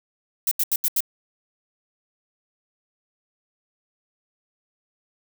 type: noise bursts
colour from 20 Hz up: violet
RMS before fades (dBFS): -21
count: 5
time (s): 0.47-1.005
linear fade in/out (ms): 2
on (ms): 43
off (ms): 80
effects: none